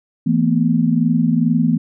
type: chord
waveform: sine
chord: E suspended fourth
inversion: none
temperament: equal with one note detuned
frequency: 164.81 / 224.6 / 246.9 Hz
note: E3 / A3 / B3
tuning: 0 / +36 / 0 cents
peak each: -17 dBFS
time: 0.26-1.78 s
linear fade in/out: 10 ms
effects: none